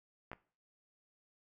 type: clicks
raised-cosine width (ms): 0.5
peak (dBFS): -29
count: 2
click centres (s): 0.316 / 0.332
effects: noise-tail reverb RT60 0.4 s tail -19 dB re dry